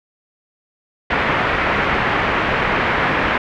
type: low-pass noise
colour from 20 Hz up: white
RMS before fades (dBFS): -18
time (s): 1.1-3.38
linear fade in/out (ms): 5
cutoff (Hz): 2200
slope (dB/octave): 24
effects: none